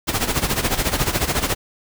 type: noise with tremolo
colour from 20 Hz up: pink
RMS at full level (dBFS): -18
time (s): 0.07-1.55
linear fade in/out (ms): 20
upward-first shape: sine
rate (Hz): 14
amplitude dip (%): 75
effects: none